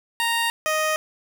15% pulse tone pair in turn, 929 / 622.5 Hz, A#5 / D#5, -6 / +1 cents, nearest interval perfect fifth, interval 693 cents, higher first, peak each -14 dBFS, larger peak neither, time 0.2-0.5 / 0.66-0.96 s, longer neither, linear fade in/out 0 ms, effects none

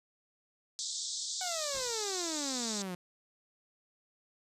white band-pass noise, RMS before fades -38 dBFS, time 0.79-2.82 s, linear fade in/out 0 ms, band 3500 to 8000 Hz, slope 96 dB/octave
sawtooth exponential sweep, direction down, 753 to 174.7 Hz, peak -33 dBFS, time 1.41-2.95 s, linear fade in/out 2 ms
pink noise with exponential decay, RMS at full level -48 dBFS, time 1.74-2.17 s, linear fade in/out 5 ms, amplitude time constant 92 ms
effects resampled to 32000 Hz

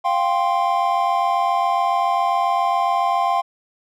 triangle chord, F suspended second, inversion none, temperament just, 698.5 / 785.8 / 1047.7 Hz, F5 / G5 / C6, 0 / +4 / +2 cents, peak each -19 dBFS, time 0.04-3.42 s, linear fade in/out 20 ms, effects none

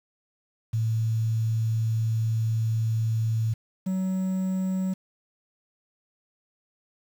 sine / triangle tone pair in turn, 112 / 187.95 Hz, A2 / F#3, +31 / +27 cents, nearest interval major sixth, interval 896 cents, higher second, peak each -22 dBFS, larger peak neither, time 0.73-3.54 / 3.86-4.94 s, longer first, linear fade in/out 10 ms, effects 8-bit

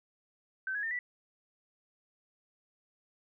sine tone with pitch steps, 1540 / 1669.7 / 1810.3 / 1962.8 Hz, G6 / G#6 / A6 / B6, -31 / +9 / +49 / -11 cents, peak -32 dBFS, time 0.67-0.99 s, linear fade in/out 2 ms, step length 80 ms, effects none

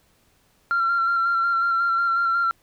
sine tone with vibrato, 1370 Hz, F6, 34 cents flat, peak -17 dBFS, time 0.71-2.51 s, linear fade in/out 0 ms, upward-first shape square, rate 5.5 Hz, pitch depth 20 cents each way, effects tanh soft clip ceiling -15 dBFS + pink hiss -62 dBFS RMS until 2.62 s

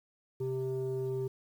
sine tone pair together, 130.81 / 391.3 Hz, C3 / G4, 0 / -3 cents, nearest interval octave + perfect fifth, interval 1897 cents, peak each -34 / -31 dBFS, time 0.4-1.28 s, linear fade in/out 10 ms, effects tanh soft clip ceiling -28 dBFS + 10-bit

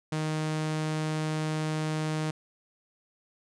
sawtooth tone, 155.56 Hz, D#3, in tune, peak -24 dBFS, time 0.12-2.31 s, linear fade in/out 5 ms, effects resampled to 22050 Hz

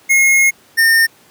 square tone pair in turn, 2158 / 1819 Hz, C#7 / A#6, -47 / -43 cents, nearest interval minor third, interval 296 cents, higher first, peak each -9 dBFS, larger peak neither, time 0.09-0.51 / 0.77-1.07 s, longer first, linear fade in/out 20 ms, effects pink hiss -48 dBFS RMS until 1.3 s + high-pass 150 Hz 12 dB/octave

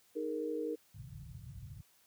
sine chord, D# suspended fourth, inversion none, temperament just, 311.1 / 414.8 / 466.7 Hz, D#4 / G#4 / A#4, 0 / -2 / +2 cents, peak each -39 / -42 / -37 dBFS, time 0.15-0.76 s, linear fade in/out 20 ms
white low-pass noise, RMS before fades -47 dBFS, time 0.94-1.81 s, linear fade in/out 5 ms, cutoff 150 Hz, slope 48 dB/octave
effects white hiss -68 dBFS RMS until 2.06 s + high-pass 60 Hz 12 dB/octave

